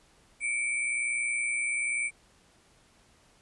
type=tone cluster; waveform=sine; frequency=2209 / 2330 / 8100 Hz; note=C#7 / D7 / B8; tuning=-7 / -14 / +43 cents; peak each=-35 / -29 / -34 dBFS; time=0.4-2.11 s; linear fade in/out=50 ms; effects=pink hiss -62 dBFS RMS until 3.41 s + resampled to 24000 Hz